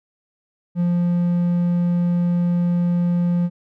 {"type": "tone", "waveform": "triangle", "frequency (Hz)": 174.61, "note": "F3", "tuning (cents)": 0, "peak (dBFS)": -14, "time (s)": [0.75, 3.5], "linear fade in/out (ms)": 50, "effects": []}